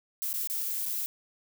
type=noise with dropouts; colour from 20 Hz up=violet; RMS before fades=-32 dBFS; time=0.22-1.06 s; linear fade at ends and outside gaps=0 ms; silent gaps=0.329-0.339 / 0.473-0.499 / 0.856-0.861 s; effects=none